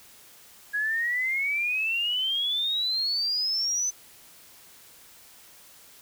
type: exponential sweep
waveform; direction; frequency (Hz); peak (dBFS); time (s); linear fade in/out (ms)
sine; up; 1654 to 6140; -24; 0.73-3.91; 20
effects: white hiss -52 dBFS RMS until 6.01 s